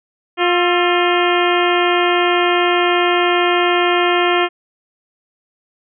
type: harmonic tone with a mistuned harmonic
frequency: 353.5 Hz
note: F4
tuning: 21 cents sharp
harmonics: 1 / 2 / 3 / 4 / 5 / 6 / 7 / 8 / 9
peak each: -16 / -19 / -21 / -22 / -23 / -24 / -24 / -25 / -26 dBFS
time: 0.37-4.49 s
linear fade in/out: 50 ms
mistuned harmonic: 4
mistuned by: -69 cents
effects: none

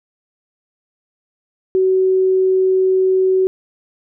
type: tone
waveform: sine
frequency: 376.2 Hz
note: F#4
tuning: 29 cents sharp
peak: -11 dBFS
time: 1.75-3.47 s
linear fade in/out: 0 ms
effects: none

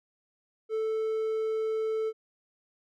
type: tone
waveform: triangle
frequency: 440 Hz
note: A4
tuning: in tune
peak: -25 dBFS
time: 0.69-2.13 s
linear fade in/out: 50 ms
effects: none

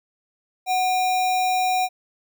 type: tone with sample-and-hold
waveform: sine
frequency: 740 Hz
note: F#5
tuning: in tune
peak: -18 dBFS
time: 0.66-1.89 s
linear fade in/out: 50 ms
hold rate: 3150 Hz
effects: none

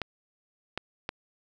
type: clicks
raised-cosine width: 0.3 ms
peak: -15 dBFS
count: 3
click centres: 0.017 / 0.776 / 1.091 s
effects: none

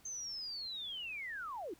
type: linear sweep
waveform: sine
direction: down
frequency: 6350 to 293.7 Hz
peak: -40 dBFS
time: 0.05-1.74 s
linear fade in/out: 5 ms
effects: pink hiss -65 dBFS RMS until 1.79 s

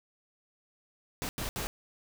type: noise bursts at uneven times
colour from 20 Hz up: pink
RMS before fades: -35 dBFS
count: 3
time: 1.22-1.29 / 1.38-1.49 / 1.56-1.67 s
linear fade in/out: 0 ms
effects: none

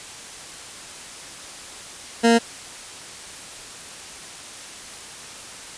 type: tone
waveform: 20% pulse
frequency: 231.8 Hz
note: A#3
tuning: 10 cents flat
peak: -8 dBFS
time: 2.23-2.39 s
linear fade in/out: 20 ms
effects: white hiss -38 dBFS RMS until 5.77 s + resampled to 22050 Hz

